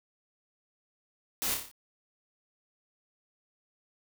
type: noise with echo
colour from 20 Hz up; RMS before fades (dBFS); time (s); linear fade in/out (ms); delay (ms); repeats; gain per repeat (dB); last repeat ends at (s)
white; -32; 1.42-1.54; 0; 29; 6; -4; 1.714
effects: none